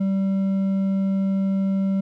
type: tone with hard clipping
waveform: triangle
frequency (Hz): 193.8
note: G3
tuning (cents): -20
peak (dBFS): -20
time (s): 0-2.01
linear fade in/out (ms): 10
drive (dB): 7
effects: none